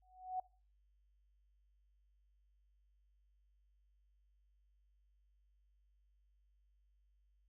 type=tone with exponential growth; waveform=sine; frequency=742 Hz; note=F#5; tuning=5 cents sharp; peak=-34 dBFS; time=0.02-0.4 s; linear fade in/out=5 ms; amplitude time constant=81 ms; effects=noise-tail reverb RT60 0.4 s tail -22 dB re dry + added 50 Hz sine -70 dBFS peak until 7.48 s